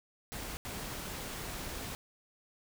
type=noise bursts at uneven times; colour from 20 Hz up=pink; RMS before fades=-41 dBFS; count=2; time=0.32-0.57 / 0.65-1.95 s; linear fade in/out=0 ms; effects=none